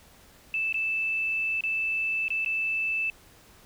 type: tone with dropouts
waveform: sine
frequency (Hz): 2637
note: E7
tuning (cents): 0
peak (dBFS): -25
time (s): 0.54-3.1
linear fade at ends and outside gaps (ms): 1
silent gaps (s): 0.726-0.743 / 1.608-1.637 / 2.282-2.304 / 2.448-2.46
effects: pink hiss -55 dBFS RMS until 3.65 s